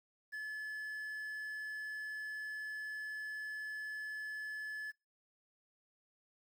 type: tone with quantisation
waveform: triangle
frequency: 1722 Hz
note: A6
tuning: 38 cents flat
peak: -38 dBFS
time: 0.32-4.92 s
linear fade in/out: 20 ms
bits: 11
effects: noise-tail reverb RT60 0.3 s tail -25 dB re dry